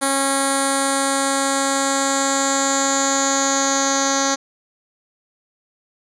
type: tone with low-pass filter sweep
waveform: 10% pulse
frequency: 273.5 Hz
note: C#4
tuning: 23 cents flat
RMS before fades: -19 dBFS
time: 0.01-4.36 s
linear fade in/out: 20 ms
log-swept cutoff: 9800 to 6100 Hz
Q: 6.4
effects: none